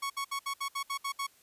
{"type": "tone bursts", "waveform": "sawtooth", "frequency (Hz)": 1108.7, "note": "C#6", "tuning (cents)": 0, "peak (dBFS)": -28, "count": 9, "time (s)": [0.02, 1.269], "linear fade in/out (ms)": 10, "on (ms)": 81, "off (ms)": 65, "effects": ["white hiss -63 dBFS RMS until 1.42 s", "resampled to 32000 Hz"]}